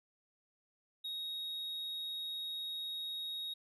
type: tone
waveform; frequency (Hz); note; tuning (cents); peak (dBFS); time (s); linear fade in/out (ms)
triangle; 3764; A#7; +16; -37; 1.04-3.54; 10
effects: resampled to 32000 Hz